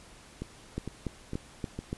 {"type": "two click trains", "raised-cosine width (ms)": 3, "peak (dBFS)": [-22, -19], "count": [4, 5], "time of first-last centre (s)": [[0.42, 1.79], [0.78, 1.929]], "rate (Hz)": [2.19, 3.48], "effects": ["pink hiss -53 dBFS RMS until 1.97 s", "resampled to 24000 Hz"]}